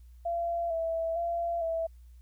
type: tone with vibrato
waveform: sine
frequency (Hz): 670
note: E5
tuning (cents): +28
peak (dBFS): -28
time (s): 0.25-1.87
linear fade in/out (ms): 10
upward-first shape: square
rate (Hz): 1.1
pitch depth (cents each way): 32
effects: added 60 Hz sine -49 dBFS peak until 2.21 s + white hiss -73 dBFS RMS until 2.21 s